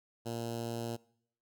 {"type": "tone with notch filter", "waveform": "10% pulse", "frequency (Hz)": 116.54, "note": "A#2", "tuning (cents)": 0, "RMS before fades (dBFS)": -38, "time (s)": [0.25, 0.97], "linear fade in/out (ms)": 20, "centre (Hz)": 1900, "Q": 0.98, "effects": ["noise-tail reverb RT60 0.7 s tail -23 dB re dry"]}